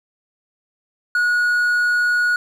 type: tone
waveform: triangle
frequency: 1454 Hz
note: F#6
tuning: 31 cents flat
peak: -13 dBFS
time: 1.15-2.36 s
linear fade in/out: 2 ms
effects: 9-bit